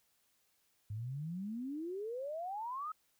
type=exponential sweep; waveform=sine; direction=up; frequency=100.6 to 1300 Hz; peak=-38 dBFS; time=0.9-2.92 s; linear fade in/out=5 ms; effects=white hiss -75 dBFS RMS until 3.19 s